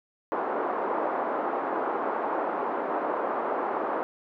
white band-pass noise, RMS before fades -29 dBFS, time 0.32-4.03 s, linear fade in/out 0 ms, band 290 to 1100 Hz, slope 24 dB/octave, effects none

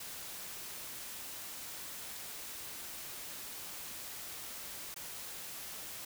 white noise with dropouts, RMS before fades -45 dBFS, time 0-6.05 s, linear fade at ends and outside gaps 5 ms, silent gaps 4.943-4.961 s, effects none

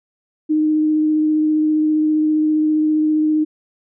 sine tone with vibrato, 308.1 Hz, D#4, 17 cents flat, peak -13 dBFS, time 0.49-3.45 s, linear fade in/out 20 ms, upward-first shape triangle, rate 15 Hz, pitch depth 13 cents each way, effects none

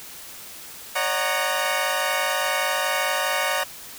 15% pulse chord, D# minor seventh, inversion third, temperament equal with one note detuned, 554.4 / 606.6 / 740 / 932.3 Hz, C#5 / D#5 / F#5 / A#5, 0 / -44 / 0 / 0 cents, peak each -21 dBFS, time 0.95-3.64 s, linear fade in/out 10 ms, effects white hiss -40 dBFS RMS until 3.98 s

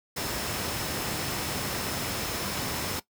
sine tone in noise, 5250 Hz, E8, 8 cents flat, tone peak -41 dBFS, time 0.16-3 s, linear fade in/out 10 ms, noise pink, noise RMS -31 dBFS, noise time 0.16-3 s, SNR -13 dB, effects noise-tail reverb RT60 0.1 s tail -17 dB re dry + high-pass 80 Hz 12 dB/octave

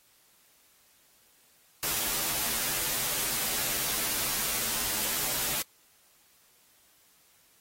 white noise with comb filter, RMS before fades -30 dBFS, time 1.83-5.62 s, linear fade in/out 0 ms, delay 11 ms, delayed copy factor -1, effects white hiss -63 dBFS RMS until 7.6 s + AAC 48 kbps

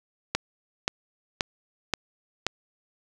click train, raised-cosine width 0.2 ms, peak -6 dBFS, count 5, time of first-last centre 0.35-2.466 s, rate 1.89 Hz, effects none

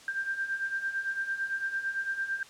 sine beating tone pair, 1576 / 1584.9 Hz, G6 / G6, +9 / +19 cents, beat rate 8.9 Hz, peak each -36 / -31 dBFS, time 0.08-2.43 s, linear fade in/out 2 ms, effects white hiss -52 dBFS RMS until 2.49 s + low-pass 7000 Hz 12 dB/octave

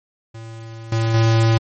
square tone with level steps, 113.1 Hz, A2, 48 cents sharp, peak -33 / -17 / -13 dBFS, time 0.34-1.58 s, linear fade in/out 10 ms, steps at 0.92 / 1.14 s, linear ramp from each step 2 ms, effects MP3 32 kbps

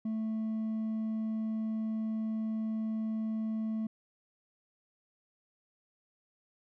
sine tone with hard clipping, 220 Hz, A3, in tune, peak -32 dBFS, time 0.05-3.87 s, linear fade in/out 5 ms, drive 2 dB, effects none

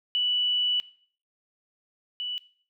sine tone pair in turn, 2960 / 2960 Hz, F#7 / F#7, 0 / 0 cents, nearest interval unison, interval 0 cents, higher neither, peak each -22 / -29 dBFS, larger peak first, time 0.15-0.8 / 2.2-2.38 s, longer first, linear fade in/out 0 ms, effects noise-tail reverb RT60 0.5 s tail -19 dB re dry

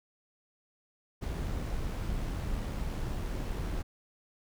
brown noise with amplitude modulation, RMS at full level -33 dBFS, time 1.21-3.83 s, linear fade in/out 20 ms, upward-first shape sine, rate 77.6 Hz, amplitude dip 25%, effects none

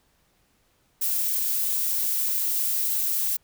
violet noise, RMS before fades -25 dBFS, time 1.01-3.37 s, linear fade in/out 10 ms, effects pink hiss -66 dBFS RMS until 3.43 s

